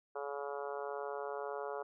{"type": "harmonic tone", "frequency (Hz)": 141.7, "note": "C#3", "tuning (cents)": 38, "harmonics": [3, 4, 5, 6, 7, 8, 9, 10], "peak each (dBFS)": [-42, -44, -46, -48, -49, -50, -51, -52], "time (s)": [0.15, 1.83], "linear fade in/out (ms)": 10, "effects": []}